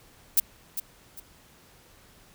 violet noise with echo, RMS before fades -19 dBFS, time 0.37-0.4 s, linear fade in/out 5 ms, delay 400 ms, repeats 2, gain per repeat -11 dB, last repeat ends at 1.2 s, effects pink hiss -56 dBFS RMS until 2.34 s

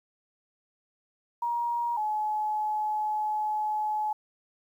sine tone pair in turn, 947 / 852.3 Hz, A#5 / G#5, +27 / +45 cents, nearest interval major second, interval 182 cents, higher first, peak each -26 dBFS, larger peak neither, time 1.42-1.97 / 1.97-4.13 s, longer second, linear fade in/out 5 ms, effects 10-bit

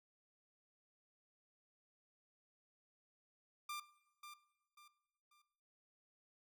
sawtooth tone with echo, 1191 Hz, D6, 24 cents sharp, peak -39 dBFS, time 3.69-3.8 s, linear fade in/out 5 ms, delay 540 ms, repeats 3, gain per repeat -9 dB, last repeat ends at 5.42 s, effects noise-tail reverb RT60 1.0 s tail -19 dB re dry

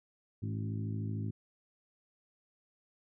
harmonic tone with a mistuned harmonic, 53.3 Hz, G#1, 46 cents sharp, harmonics 2 / 3 / 4 / 5 / 6 / 7, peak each -35 / -43 / -42 / -45 / -51 / -52 dBFS, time 0.42-1.31 s, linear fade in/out 10 ms, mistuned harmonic 5, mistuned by +38 cents, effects none

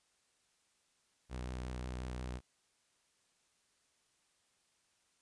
sawtooth tone with vibrato, 62.4 Hz, B1, 19 cents sharp, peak -36 dBFS, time 1.29-2.41 s, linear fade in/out 50 ms, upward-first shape sine, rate 5.6 Hz, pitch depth 22 cents each way, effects white hiss -75 dBFS RMS until 5.21 s + resampled to 22050 Hz

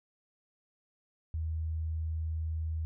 sine tone, 79.9 Hz, D#2, 47 cents sharp, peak -31 dBFS, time 1.34-2.85 s, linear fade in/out 0 ms, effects none

